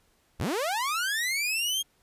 sawtooth linear sweep, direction up, 39.83 to 3263 Hz, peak -23 dBFS, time 0.39-1.83 s, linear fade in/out 20 ms, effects pink hiss -67 dBFS RMS until 2.02 s + resampled to 32000 Hz

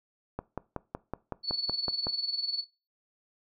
click train, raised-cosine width 1 ms, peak -19 dBFS, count 10, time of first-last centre 0.39-2.069 s, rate 5.36 Hz
sine tone with tremolo, 4435 Hz, C#8, in tune, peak -25 dBFS, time 1.43-2.65 s, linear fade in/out 50 ms, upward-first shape triangle, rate 20 Hz, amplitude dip 80%
effects noise-tail reverb RT60 0.3 s tail -21 dB re dry

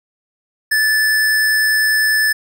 square tone, 1745 Hz, A6, 15 cents flat, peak -13 dBFS, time 0.71-2.33 s, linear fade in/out 10 ms, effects none

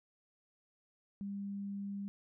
sine tone, 199.8 Hz, G3, 33 cents sharp, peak -38 dBFS, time 1.21-2.08 s, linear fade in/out 0 ms, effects none

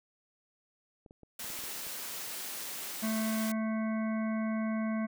clicks, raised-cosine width 2 ms, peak -39 dBFS, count 8, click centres 1.062 / 1.109 / 1.233 / 1.444 / 1.502 / 1.59 / 1.638 / 1.868 s
white high-pass noise, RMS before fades -40 dBFS, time 1.39-3.52 s, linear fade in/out 5 ms, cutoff 180 Hz, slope 12 dB/octave
harmonic tone, 220 Hz, A3, in tune, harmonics 1 / 3 / 5 / 7 / 9 / 10, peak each -30 / -40 / -44 / -47 / -49 / -50 dBFS, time 3.02-5.07 s, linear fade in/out 20 ms
effects none

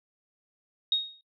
sine tone with exponential decay, 3743 Hz, A#7, 6 cents sharp, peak -19 dBFS, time 0.92-1.21 s, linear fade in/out 2 ms, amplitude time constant 62 ms, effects noise-tail reverb RT60 0.1 s tail -22 dB re dry

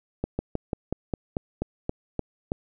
slowing click train, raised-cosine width 2 ms, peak -13 dBFS, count 11, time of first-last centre 0.24-2.519 s, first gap 150 ms, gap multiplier 1.09, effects none

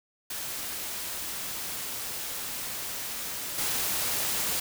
white noise with level steps, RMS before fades -35 / -29 dBFS, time 0.3-4.6 s, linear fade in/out 5 ms, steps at 3.58 s, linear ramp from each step 5 ms, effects none

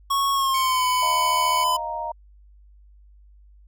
square tone with pitch glide, 1104 to 1006.5 Hz, C#6 to B5, -7 to +33 cents, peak -20 dBFS, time 0.1-1.77 s, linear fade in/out 10 ms, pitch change -160 cents, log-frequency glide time 0.33-0.86 s
sawtooth tone, 2235 Hz, C#7, 14 cents sharp, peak -26 dBFS, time 0.54-1.64 s, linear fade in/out 5 ms
sine chord, Eb suspended second, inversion none, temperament equal, 622.3 / 698.5 / 932.3 Hz, Eb5 / F5 / Bb5, 0 / 0 / 0 cents, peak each -33 / -33 / -28 dBFS, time 1.02-2.12 s, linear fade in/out 5 ms
effects added 50 Hz sine -48 dBFS peak until 3.67 s

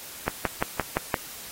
click train, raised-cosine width 0.5 ms, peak -8 dBFS, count 6, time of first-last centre 0.28-1.142 s, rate 5.8 Hz, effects white hiss -41 dBFS RMS until 1.51 s + AAC 48 kbps

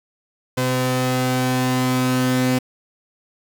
sawtooth tone pair together, 127.7 / 255.2 Hz, C3 / C4, -42 / -43 cents, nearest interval octave, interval 1199 cents, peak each -17 / -15 dBFS, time 0.57-2.59 s, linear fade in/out 10 ms, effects 7-bit

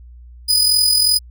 sawtooth tone with amplitude modulation, 4978 Hz, D#8, in tune, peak -7 dBFS, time 0.48-1.19 s, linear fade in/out 20 ms, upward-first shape sine, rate 42.7 Hz, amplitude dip 50%, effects added 60 Hz sine -37 dBFS peak until 1.3 s

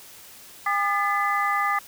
harmonic tone with a mistuned harmonic, 403.5 Hz, G#4, 50 cents flat, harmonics 2 / 3 / 4 / 5, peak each -27 / -23 / -31 / -28 dBFS, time 0.66-1.79 s, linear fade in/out 5 ms, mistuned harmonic 4, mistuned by +120 cents, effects white hiss -46 dBFS RMS until 1.87 s

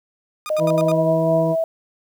sawtooth tone bursts, 1223 Hz, D#6, 30 cents flat, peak -24 dBFS, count 5, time 0.46-0.917 s, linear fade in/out 0 ms, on 33 ms, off 73 ms
sine tone with pitch glide, 616 to 652.6 Hz, D#5 to E5, -17 to -18 cents, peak -17 dBFS, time 0.5-1.64 s, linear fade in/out 2 ms, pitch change +99 cents, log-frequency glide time 0.65-1.28 s
harmonic tone, 162.2 Hz, E3, 28 cents flat, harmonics 1 / 2 / 3 / 4 / 6, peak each -21 / -24 / -26 / -27 / -29 dBFS, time 0.58-1.56 s, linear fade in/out 50 ms
effects 8-bit

